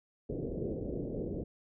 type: low-pass noise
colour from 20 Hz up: white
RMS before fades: -37 dBFS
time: 0.29-1.44 s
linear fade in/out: 10 ms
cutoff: 520 Hz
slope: 48 dB/octave
effects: none